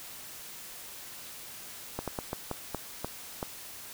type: slowing click train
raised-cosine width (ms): 1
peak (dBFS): -18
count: 8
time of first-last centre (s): 1.99-3.428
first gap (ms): 87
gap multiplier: 1.28
effects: white hiss -45 dBFS RMS until 3.93 s